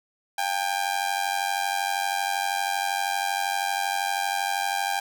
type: tone with amplitude modulation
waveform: sawtooth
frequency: 798 Hz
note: G5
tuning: 31 cents sharp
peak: -17 dBFS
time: 0.38-5 s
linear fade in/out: 5 ms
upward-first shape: sine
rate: 92.7 Hz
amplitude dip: 80%
effects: none